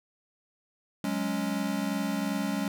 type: chord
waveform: square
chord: F# suspended second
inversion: none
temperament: equal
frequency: 185 / 207.7 / 277.2 Hz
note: F#3 / G#3 / C#4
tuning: 0 / 0 / 0 cents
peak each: -35 / -32 / -33 dBFS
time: 1.04-2.68 s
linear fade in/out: 2 ms
effects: none